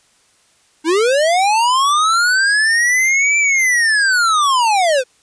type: linear two-way sweep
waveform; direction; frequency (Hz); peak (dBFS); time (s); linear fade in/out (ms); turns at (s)
square; up then down; 301.9 to 2349 to 484.1; -12; 0.84-5.04; 50; 3.38
effects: white hiss -55 dBFS RMS until 5.22 s + resampled to 22050 Hz